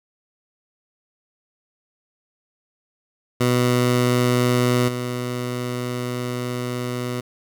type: tone with level steps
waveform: 15% pulse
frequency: 123.47 Hz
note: B2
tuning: in tune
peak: -10 / -18 dBFS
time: 3.4-7.21 s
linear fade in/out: 10 ms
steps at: 4.88 s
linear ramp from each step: 5 ms
effects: none